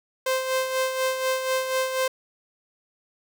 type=tone with tremolo; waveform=sawtooth; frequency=521 Hz; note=C5; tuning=7 cents flat; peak=-17 dBFS; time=0.26-2.08 s; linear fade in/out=5 ms; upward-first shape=sine; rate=4.1 Hz; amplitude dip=55%; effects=none